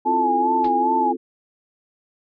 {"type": "chord", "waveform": "sine", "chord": "F major seventh", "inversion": "second", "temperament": "equal", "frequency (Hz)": [261.6, 329.6, 349.2, 440], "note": ["C4", "E4", "F4", "A4"], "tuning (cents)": [0, 0, 0, 0], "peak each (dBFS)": [-26, -29, -26, -29], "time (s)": [0.05, 1.17], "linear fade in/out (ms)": 20}
{"type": "tone with vibrato", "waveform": "sine", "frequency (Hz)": 850, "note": "G#5", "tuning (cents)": 40, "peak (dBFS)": -17, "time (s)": [0.05, 1.13], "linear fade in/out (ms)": 20, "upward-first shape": "sine", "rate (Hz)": 2.5, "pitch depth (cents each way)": 71}
{"type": "noise with exponential decay", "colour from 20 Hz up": "pink", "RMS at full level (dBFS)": -30, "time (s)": [0.64, 0.74], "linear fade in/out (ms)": 5, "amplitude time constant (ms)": 20}
{"effects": ["resampled to 11025 Hz"]}